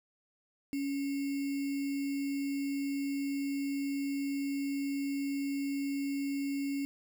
sine tone with sample-and-hold, 279 Hz, C#4, 11 cents sharp, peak -31 dBFS, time 0.73-6.85 s, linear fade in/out 0 ms, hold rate 2450 Hz, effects none

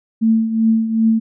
sine tone with tremolo, 223.6 Hz, A3, 28 cents sharp, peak -9 dBFS, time 0.21-1.2 s, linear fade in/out 20 ms, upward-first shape triangle, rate 2.6 Hz, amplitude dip 70%, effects none

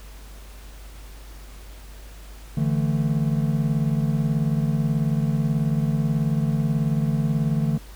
triangle chord, D suspended second, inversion none, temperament just, 146.83 / 165.19 / 220.2 Hz, D3 / E3 / A3, 0 / +4 / +2 cents, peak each -20 / -23 / -24 dBFS, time 2.57-7.78 s, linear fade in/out 5 ms, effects added 50 Hz sine -39 dBFS peak until 7.95 s + pink hiss -48 dBFS RMS until 7.95 s

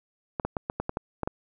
clicks, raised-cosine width 1 ms, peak -14 dBFS, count 9, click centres 0.398 / 0.45 / 0.568 / 0.699 / 0.8 / 0.894 / 0.971 / 1.233 / 1.275 s, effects none

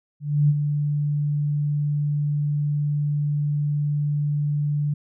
sine tone with ADSR envelope, 146.83 Hz, D3, in tune, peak -13 dBFS, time 0.2-4.94 s, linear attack 290 ms, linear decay 43 ms, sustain -7 dB, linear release 7 ms, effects none

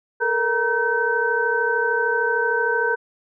sine tone cluster, 439.6 / 472.8 / 944 / 1535 Hz, A4 / A#4 / A#5 / G6, -2 / +24 / +22 / -37 cents, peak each -26 / -24 / -25 / -21 dBFS, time 0.2-2.96 s, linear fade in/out 20 ms, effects none

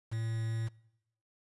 triangle tone with quantisation, 112.9 Hz, A2, 45 cents sharp, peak -30 dBFS, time 0.11-0.69 s, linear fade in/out 20 ms, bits 8, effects noise-tail reverb RT60 0.9 s tail -24 dB re dry + resampled to 24000 Hz

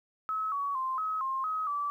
sine tone with pitch steps, 1288 / 1127 / 1046 / 1277 / 1062 / 1270 / 1157 Hz, E6 / C#6 / C6 / D#6 / C6 / D#6 / D6, -41 / +28 / -1 / +45 / +25 / +35 / -26 cents, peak -29 dBFS, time 0.29-1.9 s, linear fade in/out 0 ms, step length 230 ms, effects 11-bit

